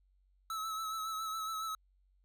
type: tone with vibrato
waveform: square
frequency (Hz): 1300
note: E6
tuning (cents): -24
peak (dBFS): -37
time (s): 0.5-1.75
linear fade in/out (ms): 2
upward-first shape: sine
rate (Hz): 7.2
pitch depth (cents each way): 32
effects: added 47 Hz sine -67 dBFS peak until 2.24 s